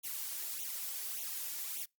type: noise with flanger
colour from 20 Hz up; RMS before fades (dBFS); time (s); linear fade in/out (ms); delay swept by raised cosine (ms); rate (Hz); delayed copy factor
blue; -40; 0.03-1.86; 20; 0.3 to 3.6; 1.7; +1
effects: noise-tail reverb RT60 0.2 s tail -26 dB re dry + Opus 48 kbps